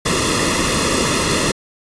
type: noise with comb filter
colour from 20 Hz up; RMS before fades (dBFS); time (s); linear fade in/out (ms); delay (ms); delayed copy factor
pink; -17; 0.05-1.52; 10; 1.3; -0.75
effects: resampled to 22050 Hz